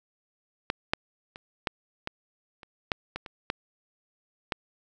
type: clicks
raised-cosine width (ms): 0.3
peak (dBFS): -10 / -7 / -25 / -10 / -15 / -29 / -9 / -17 / -24 / -11 / -11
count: 11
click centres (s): 0.701 / 0.935 / 1.359 / 1.672 / 2.074 / 2.632 / 2.918 / 3.16 / 3.262 / 3.501 / 4.522
effects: none